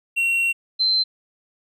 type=tone pair in turn; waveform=triangle / sine; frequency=2735 / 4098 Hz; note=F7 / C8; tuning=-37 / -37 cents; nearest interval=perfect fifth; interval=700 cents; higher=second; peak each=-16 dBFS; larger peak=neither; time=0.16-0.53 / 0.79-1.04 s; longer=first; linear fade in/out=20 ms; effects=none